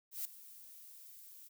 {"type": "noise with ADSR envelope", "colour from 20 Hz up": "violet", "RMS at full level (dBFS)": -38, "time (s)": [0.11, 1.49], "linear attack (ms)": 140, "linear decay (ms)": 5, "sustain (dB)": -17, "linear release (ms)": 22, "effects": []}